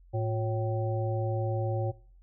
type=harmonic tone with a mistuned harmonic; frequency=110 Hz; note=A2; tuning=in tune; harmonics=1 / 3 / 5 / 7; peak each=-28 / -36 / -35 / -38 dBFS; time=0.13-1.92 s; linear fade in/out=20 ms; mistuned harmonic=3; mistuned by=+140 cents; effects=noise-tail reverb RT60 0.5 s tail -22 dB re dry + added 44 Hz sine -53 dBFS peak until 2.22 s